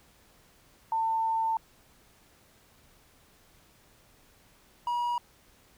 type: tone pair in turn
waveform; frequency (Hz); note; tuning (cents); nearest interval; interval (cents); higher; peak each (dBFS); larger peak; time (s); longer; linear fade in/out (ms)
sine / triangle; 897 / 960.9; A5 / B5; +33 / -48; minor second; 119; second; -25; neither; 0.92-1.57 / 4.87-5.18; first; 2
effects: pink hiss -61 dBFS RMS until 5.77 s